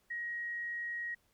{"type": "tone", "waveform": "sine", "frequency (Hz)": 1891, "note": "A#6", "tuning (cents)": 24, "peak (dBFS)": -36, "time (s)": [0.1, 1.15], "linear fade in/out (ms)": 10, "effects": ["pink hiss -73 dBFS RMS until 1.33 s"]}